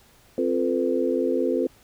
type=tone cluster; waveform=sine; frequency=262.3 / 347.2 / 444.7 / 505 Hz; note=C4 / F4 / A4 / B4; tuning=+4 / -10 / +18 / +39 cents; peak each=-26 dBFS; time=0.38-1.67 s; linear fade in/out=2 ms; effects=pink hiss -56 dBFS RMS until 1.83 s